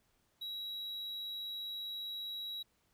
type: tone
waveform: triangle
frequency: 3875 Hz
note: B7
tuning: 34 cents flat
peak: -38 dBFS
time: 0.41-2.63 s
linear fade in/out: 10 ms
effects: pink hiss -75 dBFS RMS until 2.93 s